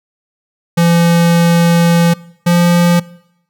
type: tone pair in turn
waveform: square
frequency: 170 / 173.47 Hz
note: F3 / F3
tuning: -46 / -11 cents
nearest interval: unison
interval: 35 cents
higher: second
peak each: -8 dBFS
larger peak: neither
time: 0.77-2.14 / 2.46-3 s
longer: first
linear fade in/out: 10 ms
effects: noise-tail reverb RT60 0.8 s tail -22 dB re dry